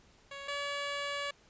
10% pulse tone pair in turn, 558 / 569.7 Hz, C#5 / C#5, +11 / +47 cents, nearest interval unison, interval 36 cents, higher second, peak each -34 / -26 dBFS, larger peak second, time 0.31-0.48 / 0.48-1.31 s, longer second, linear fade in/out 5 ms, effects pink hiss -63 dBFS RMS until 1.49 s + resampled to 16000 Hz

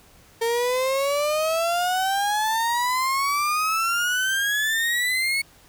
35% pulse exponential sweep, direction up, 455.1 to 2217 Hz, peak -19 dBFS, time 0.41-5.42 s, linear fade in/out 10 ms, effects pink hiss -53 dBFS RMS until 5.68 s

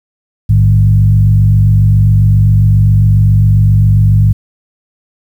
sine tone with frequency modulation, 106.1 Hz, G#2, 38 cents sharp, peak -4 dBFS, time 0.49-4.33 s, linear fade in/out 10 ms, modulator 47.4 Hz, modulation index 0.86, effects 7-bit

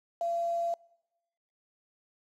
sine tone with quantisation, 682 Hz, F5, 41 cents flat, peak -28 dBFS, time 0.21-0.74 s, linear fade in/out 2 ms, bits 8, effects noise-tail reverb RT60 1.0 s tail -25 dB re dry + low-pass 7000 Hz 12 dB/octave

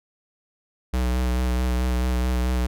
square tone with vibrato, 62.3 Hz, B1, 16 cents sharp, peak -21 dBFS, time 0.93-2.67 s, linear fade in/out 10 ms, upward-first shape sine, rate 4.6 Hz, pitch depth 27 cents each way, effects none

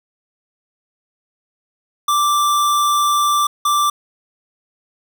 square tone bursts at uneven times, 1174.7 Hz, D6, in tune, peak -14 dBFS, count 2, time 2.08-3.47 / 3.65-3.9 s, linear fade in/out 5 ms, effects 8-bit

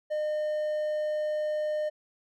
triangle tone, 608 Hz, D#5, 40 cents flat, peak -25 dBFS, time 0.1-1.9 s, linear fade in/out 20 ms, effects none

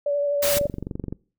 sine tone with vibrato, 575 Hz, D5, 37 cents flat, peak -20 dBFS, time 0.06-0.67 s, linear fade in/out 5 ms, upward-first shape sine, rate 12 Hz, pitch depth 18 cents each way
white noise, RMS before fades -24 dBFS, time 0.42-0.59 s, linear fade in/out 10 ms
click train, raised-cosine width 3 ms, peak -17 dBFS, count 14, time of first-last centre 0.57-1.126 s, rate 23.4 Hz
effects noise-tail reverb RT60 0.4 s tail -23 dB re dry

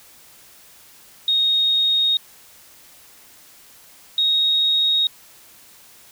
sine tone pair in turn, 3729 / 3755 Hz, A#7 / A#7, 0 / +12 cents, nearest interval unison, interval 12 cents, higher second, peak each -15 dBFS, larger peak neither, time 1.28-2.17 / 4.18-5.07 s, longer neither, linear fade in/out 2 ms, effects white hiss -48 dBFS RMS until 6.11 s

